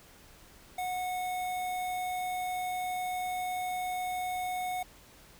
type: tone with notch filter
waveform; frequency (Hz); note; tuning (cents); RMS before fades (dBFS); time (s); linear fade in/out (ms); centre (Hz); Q
square; 732; F#5; -19; -34; 0.78-4.83; 5; 4900; 1.7
effects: added 60 Hz sine -66 dBFS peak until 5.39 s + pink hiss -56 dBFS RMS until 5.39 s